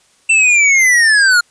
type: linear sweep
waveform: square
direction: down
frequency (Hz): 2697 to 1397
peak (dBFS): -8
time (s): 0.29-1.41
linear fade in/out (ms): 10
effects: white hiss -53 dBFS RMS until 1.5 s + resampled to 22050 Hz